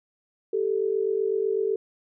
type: tone pair together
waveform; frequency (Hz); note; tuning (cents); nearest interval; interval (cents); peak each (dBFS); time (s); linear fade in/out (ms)
sine; 392 / 440; G4 / A4; 0 / 0; major second; 200; -25; 0.53-1.76; 5
effects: none